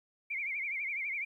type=tone with vibrato; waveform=sine; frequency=2237 Hz; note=C#7; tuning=15 cents sharp; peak=-33 dBFS; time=0.3-1.25 s; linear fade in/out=10 ms; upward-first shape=triangle; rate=12 Hz; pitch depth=150 cents each way; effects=12-bit